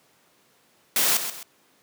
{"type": "noise with echo", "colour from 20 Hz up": "white", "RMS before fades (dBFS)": -21, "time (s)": [0.96, 1.17], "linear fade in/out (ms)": 2, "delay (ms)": 130, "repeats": 2, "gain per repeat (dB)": -9, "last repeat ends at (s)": 1.43, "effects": ["pink hiss -61 dBFS RMS until 1.82 s", "high-pass 200 Hz 12 dB/octave"]}